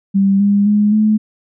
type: tone with pitch steps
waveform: sine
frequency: 196.1 / 202.1 / 208.2 / 214.6 Hz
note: G3 / G#3 / G#3 / A3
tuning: +1 / -47 / +5 / -43 cents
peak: -9 dBFS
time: 0.14-1.18 s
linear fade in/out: 20 ms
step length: 260 ms
effects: none